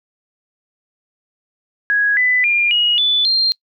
sine tone with pitch steps, 1661.2 / 1998.5 / 2404 / 2892 / 3480 / 4186 Hz, G#6 / B6 / D7 / F#7 / A7 / C8, 0 / +20 / +40 / -40 / -20 / 0 cents, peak -12 dBFS, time 1.9-3.52 s, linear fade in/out 0 ms, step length 270 ms, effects noise-tail reverb RT60 0.1 s tail -24 dB re dry

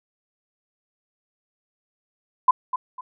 sine tone with echo, 1009 Hz, B5, 37 cents sharp, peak -10 dBFS, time 2.48-2.51 s, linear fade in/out 5 ms, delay 250 ms, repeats 2, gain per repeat -11 dB, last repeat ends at 3.01 s, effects none

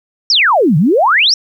sine exponential two-way sweep, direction down then up, 5760 to 139.9 to 5760 Hz, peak -7 dBFS, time 0.3-1.34 s, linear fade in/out 2 ms, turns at 0.77 s, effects 8-bit

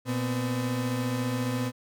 35% pulse tone pair together, 119.93 / 254.4 Hz, A#2 / C4, +50 / -48 cents, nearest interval octave + minor second, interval 1302 cents, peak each -28 dBFS, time 0.05-1.72 s, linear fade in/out 50 ms, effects none

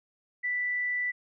sine tone, 1975.5 Hz, B6, in tune, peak -27 dBFS, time 0.43-1.12 s, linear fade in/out 20 ms, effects none

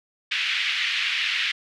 white band-pass noise, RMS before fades -25 dBFS, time 0.31-1.52 s, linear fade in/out 10 ms, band 1900 to 3200 Hz, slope 24 dB/octave, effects none

